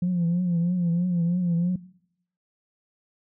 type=tone with vibrato; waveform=sine; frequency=174.61 Hz; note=F3; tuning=in tune; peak=-19 dBFS; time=0.02-1.76 s; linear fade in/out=5 ms; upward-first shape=triangle; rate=3.1 Hz; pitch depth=82 cents each way; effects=noise-tail reverb RT60 0.7 s tail -20 dB re dry + tanh soft clip ceiling -18 dBFS